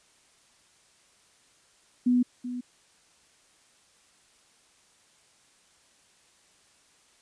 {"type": "tone with echo", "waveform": "sine", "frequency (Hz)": 246.9, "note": "B3", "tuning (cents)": 0, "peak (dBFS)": -19, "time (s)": [2.06, 2.23], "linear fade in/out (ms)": 10, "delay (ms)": 380, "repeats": 1, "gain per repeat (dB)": -12, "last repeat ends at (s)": 2.61, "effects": ["white hiss -62 dBFS RMS until 7.21 s", "resampled to 22050 Hz"]}